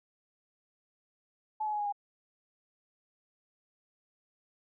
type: tone with pitch steps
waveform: sine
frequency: 861 / 849.1 / 837.5 / 825.9 / 814.6 Hz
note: A5 / G#5 / G#5 / G#5 / G#5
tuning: -38 / +38 / +14 / -10 / -34 cents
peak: -30 dBFS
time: 1.6-1.925 s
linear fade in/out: 10 ms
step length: 65 ms
effects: none